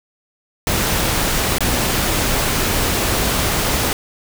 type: noise with dropouts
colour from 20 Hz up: pink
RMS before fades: -18 dBFS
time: 0.67-3.93 s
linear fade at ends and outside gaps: 1 ms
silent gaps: 1.584-1.606 s
effects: none